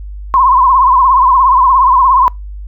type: tone with vibrato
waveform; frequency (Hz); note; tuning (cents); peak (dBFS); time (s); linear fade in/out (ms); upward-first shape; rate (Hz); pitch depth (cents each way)
sine; 1034; C6; -21; -5; 0.34-2.28; 0; triangle; 17; 120
effects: noise-tail reverb RT60 0.2 s tail -25 dB re dry + added 50 Hz sine -23 dBFS peak until 2.67 s